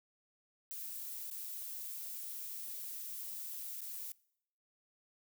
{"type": "noise with dropouts", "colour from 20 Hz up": "violet", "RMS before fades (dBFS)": -44, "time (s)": [0.71, 4.12], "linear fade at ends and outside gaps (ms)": 0, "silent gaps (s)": [[1.301, 1.312], [3.807, 3.816]], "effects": ["noise-tail reverb RT60 0.7 s tail -23 dB re dry"]}